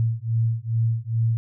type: beating tone pair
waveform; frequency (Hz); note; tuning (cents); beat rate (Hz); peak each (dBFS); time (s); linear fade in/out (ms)
sine; 112.9 / 115.3; A2 / A#2; +45 / -19; 2.4; -23; 0-1.37; 0
effects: none